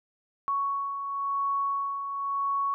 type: beating tone pair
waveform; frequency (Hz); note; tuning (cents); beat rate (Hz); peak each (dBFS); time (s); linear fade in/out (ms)
sine; 1112 / 1112.95; C#6 / C#6; +5 / +7; 0.95; -36 / -27; 0.48-2.74; 0
effects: none